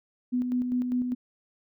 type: tone with tremolo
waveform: sine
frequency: 248.6 Hz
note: B3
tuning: 12 cents sharp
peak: -23 dBFS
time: 0.32-1.15 s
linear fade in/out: 20 ms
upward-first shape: square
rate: 5 Hz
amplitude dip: 40%
effects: none